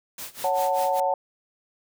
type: noise with tremolo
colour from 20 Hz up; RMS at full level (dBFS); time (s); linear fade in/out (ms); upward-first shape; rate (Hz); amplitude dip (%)
white; -35; 0.18-1; 2; sine; 5.1; 90
type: chord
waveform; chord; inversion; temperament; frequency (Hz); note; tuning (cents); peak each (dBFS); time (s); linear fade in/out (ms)
sine; F# minor; second; just; 555 / 740 / 888; C#5 / F#5 / A5; +2 / 0 / +16; -25; 0.44-1.14; 2
effects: none